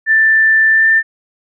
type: tone with pitch glide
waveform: sine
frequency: 1771 to 1787.4 Hz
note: A6 to A6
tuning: +11 to +27 cents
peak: -7 dBFS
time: 0.06-1.03 s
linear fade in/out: 50 ms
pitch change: +16 cents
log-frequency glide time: 0.7-0.9 s
effects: none